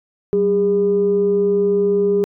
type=tone pair together; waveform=sine; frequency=189.67 / 405.4 Hz; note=F#3 / G#4; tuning=+43 / -42 cents; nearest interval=octave + minor second; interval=1315 cents; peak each=-21 / -13 dBFS; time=0.33-2.24 s; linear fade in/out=0 ms; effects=tanh soft clip ceiling -7 dBFS